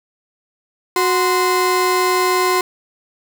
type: tone pair together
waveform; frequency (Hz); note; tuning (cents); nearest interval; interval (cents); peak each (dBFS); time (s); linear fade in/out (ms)
35% pulse; 367.5 / 1039.4; F#4 / C6; -12 / -12; octave + tritone; 1800; -15; 0.96-2.61; 2
effects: none